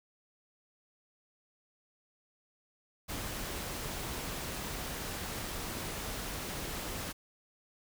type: noise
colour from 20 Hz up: pink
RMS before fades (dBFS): -39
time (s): 3.08-7.13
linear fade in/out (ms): 20
effects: none